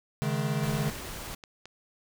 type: chord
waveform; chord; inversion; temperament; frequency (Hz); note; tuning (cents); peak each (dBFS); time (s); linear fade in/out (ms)
square; C# suspended second; none; equal with one note detuned; 138.59 / 155.56 / 211.9; C#3 / D#3 / G#3; 0 / 0 / +35; -31 / -32 / -34; 0.22-0.9; 0
type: noise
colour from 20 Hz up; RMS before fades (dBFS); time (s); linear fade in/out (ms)
pink; -39; 0.63-1.35; 5
type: clicks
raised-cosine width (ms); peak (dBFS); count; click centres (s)
0.2; -27; 4; 0.954 / 1.341 / 1.438 / 1.656
effects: none

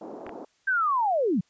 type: band-pass noise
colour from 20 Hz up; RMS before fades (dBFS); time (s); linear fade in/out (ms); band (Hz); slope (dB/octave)
pink; -40; 0.01-0.45; 5; 260 to 790; 24
type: clicks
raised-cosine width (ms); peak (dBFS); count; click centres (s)
0.5; -24; 2; 0.266 / 0.293
type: linear sweep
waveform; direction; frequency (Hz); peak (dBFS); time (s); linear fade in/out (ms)
sine; down; 1600 to 151.9; -21; 0.67-1.41; 10
effects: white hiss -67 dBFS RMS until 1.49 s + resampled to 16000 Hz

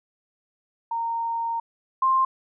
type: tone pair in turn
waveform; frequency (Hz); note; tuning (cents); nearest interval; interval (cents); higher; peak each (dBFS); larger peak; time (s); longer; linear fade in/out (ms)
sine; 923 / 1053.5; A#5 / C6; -17 / +12; major second; 229; second; -24 / -17; second; 0.91-1.6 / 2.02-2.25; first; 5
effects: none

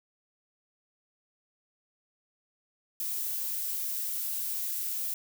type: noise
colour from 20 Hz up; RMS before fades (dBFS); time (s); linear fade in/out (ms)
violet; -33; 3-5.14; 2
effects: none

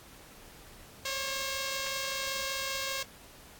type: tone pair together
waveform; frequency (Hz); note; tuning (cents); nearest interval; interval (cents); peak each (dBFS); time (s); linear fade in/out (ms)
5% pulse; 538.8 / 564; C#5 / C#5; -49 / +30; minor second; 79; -21 / -29; 1.05-3.03; 5
effects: pink hiss -53 dBFS RMS until 3.59 s + AAC 64 kbps

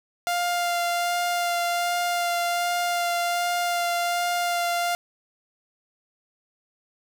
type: tone with vibrato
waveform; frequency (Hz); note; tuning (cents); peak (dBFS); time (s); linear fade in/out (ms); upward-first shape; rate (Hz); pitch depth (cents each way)
sawtooth; 698.5; F5; 0; -19; 0.27-4.95; 0; sine; 1.3; 11
effects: 8-bit

